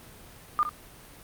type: tone with echo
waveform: sine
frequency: 1210 Hz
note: D#6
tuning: 49 cents flat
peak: -20 dBFS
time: 0.59-0.63 s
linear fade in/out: 0 ms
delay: 61 ms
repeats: 1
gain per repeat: -9 dB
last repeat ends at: 0.691 s
effects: pink hiss -49 dBFS RMS until 1.23 s + Opus 32 kbps